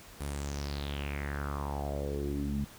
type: tone with low-pass filter sweep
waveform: sawtooth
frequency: 71.2 Hz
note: C#2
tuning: 47 cents sharp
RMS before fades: -35 dBFS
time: 0.2-2.65 s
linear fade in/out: 10 ms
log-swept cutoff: 11000 to 190 Hz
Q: 5.1
effects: pink hiss -52 dBFS RMS until 2.78 s